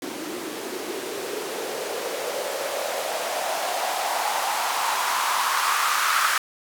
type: noise with band-pass filter sweep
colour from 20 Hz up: blue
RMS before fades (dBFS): -26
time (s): 0.02-6.38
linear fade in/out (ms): 2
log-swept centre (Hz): 300 to 1300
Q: 3.8
effects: none